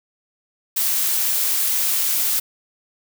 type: noise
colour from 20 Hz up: blue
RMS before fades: -20 dBFS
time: 0.76-2.4 s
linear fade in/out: 10 ms
effects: none